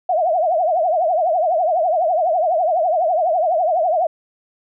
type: tone with vibrato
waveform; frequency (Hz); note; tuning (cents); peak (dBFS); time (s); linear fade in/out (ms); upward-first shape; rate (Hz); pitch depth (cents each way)
sine; 679; F5; -49; -14; 0.09-4.07; 5; triangle; 12; 210
effects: none